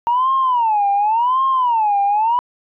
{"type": "tone with vibrato", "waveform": "sine", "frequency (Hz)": 924, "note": "A#5", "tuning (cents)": -16, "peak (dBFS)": -12, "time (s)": [0.07, 2.39], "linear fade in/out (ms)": 0, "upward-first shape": "sine", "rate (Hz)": 0.9, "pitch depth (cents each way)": 250, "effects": ["tanh soft clip ceiling -9 dBFS"]}